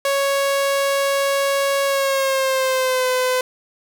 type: tone with pitch glide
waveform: sawtooth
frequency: 554.4 to 508.4 Hz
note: C#5 to C5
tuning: 0 to -50 cents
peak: -13 dBFS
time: 0.05-3.41 s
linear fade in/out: 2 ms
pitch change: -150 cents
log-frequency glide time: 1.85-3.08 s
effects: none